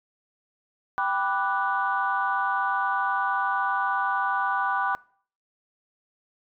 sine chord, G major seventh, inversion none, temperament equal, 784 / 987.8 / 1174.7 / 1480 Hz, G5 / B5 / D6 / F#6, 0 / 0 / 0 / 0 cents, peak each -28 dBFS, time 0.98-4.95 s, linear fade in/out 0 ms, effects noise-tail reverb RT60 0.5 s tail -23 dB re dry + tanh soft clip ceiling -13 dBFS

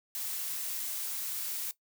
blue noise, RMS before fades -36 dBFS, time 0.15-1.71 s, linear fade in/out 0 ms, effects noise-tail reverb RT60 0.1 s tail -17 dB re dry

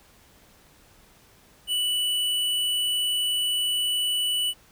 sine tone with tanh clipping, 2963 Hz, F#7, 2 cents sharp, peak -24 dBFS, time 1.67-4.54 s, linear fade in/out 50 ms, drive 16 dB, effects pink hiss -56 dBFS RMS until 4.71 s

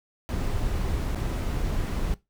brown noise with dropouts, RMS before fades -27 dBFS, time 0.29-2.14 s, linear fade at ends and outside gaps 0 ms, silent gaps 1.147-1.157 s, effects noise-tail reverb RT60 0.2 s tail -19 dB re dry

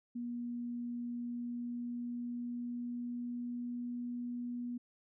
sine tone with pitch glide, 240 to 242.5 Hz, B3 to B3, -49 to -31 cents, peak -37 dBFS, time 0.15-4.78 s, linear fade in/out 10 ms, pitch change +18 cents, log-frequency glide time 1.16-4.01 s, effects none

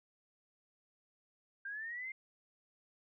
sine linear sweep, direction up, 1578 to 2124 Hz, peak -40 dBFS, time 1.65-2.12 s, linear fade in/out 5 ms, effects none

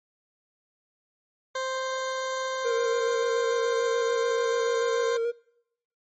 20% pulse tone, 523.3 Hz, C5, in tune, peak -23 dBFS, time 1.55-5.17 s, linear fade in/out 5 ms
triangle tone with vibrato, 466.2 Hz, A#4, in tune, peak -22 dBFS, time 2.64-5.32 s, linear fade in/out 20 ms, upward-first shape square, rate 6.9 Hz, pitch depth 24 cents each way
effects noise-tail reverb RT60 0.8 s tail -26 dB re dry + MP3 32 kbps

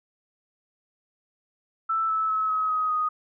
sine tone with pitch steps, 1323 / 1307 / 1291.3 / 1275.7 / 1260.3 / 1245.1 Hz, E6 / E6 / E6 / D#6 / D#6 / D#6, +6 / -15 / -36 / +43 / +22 / +1 cents, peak -22 dBFS, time 1.89-3.09 s, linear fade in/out 10 ms, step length 200 ms, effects none

